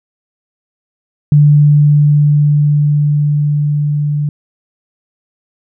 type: tone with level ramp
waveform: sine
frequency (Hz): 147.3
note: D3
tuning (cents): +6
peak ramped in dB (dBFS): -3 to -12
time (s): 1.32-4.29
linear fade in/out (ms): 2
effects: none